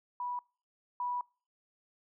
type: tone pair in turn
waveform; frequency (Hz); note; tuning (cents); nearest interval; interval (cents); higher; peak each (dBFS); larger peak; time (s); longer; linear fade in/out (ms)
sine; 980 / 980; B5 / B5; -14 / -14; unison; 0; neither; -34 / -32; second; 0.2-0.39 / 1-1.21; second; 2
effects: noise-tail reverb RT60 0.4 s tail -25 dB re dry